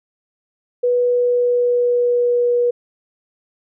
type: tone with pitch glide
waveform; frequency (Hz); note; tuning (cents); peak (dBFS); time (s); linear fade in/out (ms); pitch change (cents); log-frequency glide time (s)
sine; 490 to 483.3; B4 to B4; -14 to -38; -13; 0.83-2.71; 10; -24; 0.97-2.54
effects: none